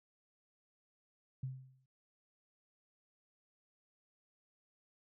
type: tone with exponential decay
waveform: sine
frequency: 130.81 Hz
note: C3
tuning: in tune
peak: -35 dBFS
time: 1.43-1.86 s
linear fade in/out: 5 ms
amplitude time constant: 93 ms
effects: none